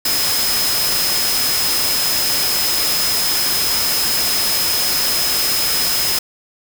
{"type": "tone in noise", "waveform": "sine", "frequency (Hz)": 5100, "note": "D#8", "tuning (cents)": 42, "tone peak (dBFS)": -19, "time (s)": [0.05, 6.19], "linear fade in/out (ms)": 5, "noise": "white", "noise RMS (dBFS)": -19, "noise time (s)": [0.05, 6.19], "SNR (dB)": -3, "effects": []}